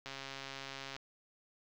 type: click train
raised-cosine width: 0.2 ms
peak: -26 dBFS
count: 124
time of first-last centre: 0.06-0.964 s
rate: 136 Hz
effects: low-pass 6000 Hz 12 dB/octave + 10-bit